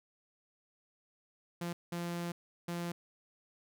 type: tone bursts at uneven times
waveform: sawtooth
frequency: 172.4 Hz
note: F3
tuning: 22 cents flat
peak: -32 dBFS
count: 3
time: 1.61-1.73 / 1.92-2.32 / 2.68-2.92 s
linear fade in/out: 5 ms
effects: none